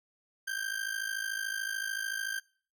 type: ring-modulated tone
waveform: 40% pulse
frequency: 1577 Hz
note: G6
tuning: 10 cents sharp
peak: -29 dBFS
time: 0.47-2.4 s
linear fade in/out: 10 ms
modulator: 26.8 Hz
effects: noise-tail reverb RT60 0.5 s tail -25 dB re dry